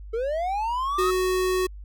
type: linear sweep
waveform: triangle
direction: up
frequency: 432.6 to 1300 Hz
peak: -22 dBFS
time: 0.13-1.11 s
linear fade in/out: 10 ms
type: tone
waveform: square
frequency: 370 Hz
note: F#4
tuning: in tune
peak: -22 dBFS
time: 0.98-1.67 s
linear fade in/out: 10 ms
effects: added 50 Hz sine -37 dBFS peak until 1.84 s